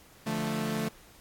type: chord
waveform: sawtooth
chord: D minor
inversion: none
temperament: equal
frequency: 146.83 / 174.61 / 220 Hz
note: D3 / F3 / A3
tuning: 0 / 0 / 0 cents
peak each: -32 / -32 / -27 dBFS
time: 0.26-0.89 s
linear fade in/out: 10 ms
effects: pink hiss -56 dBFS RMS until 1.2 s + AAC 64 kbps